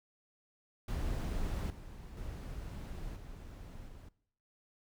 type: noise with level steps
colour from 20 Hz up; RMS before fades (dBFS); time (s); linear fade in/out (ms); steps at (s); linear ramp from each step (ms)
brown; -36 / -48 / -43 / -48 / -51; 0.88-4.09; 5; 1.7 / 2.17 / 3.16 / 3.88; 2
effects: noise-tail reverb RT60 0.7 s tail -21 dB re dry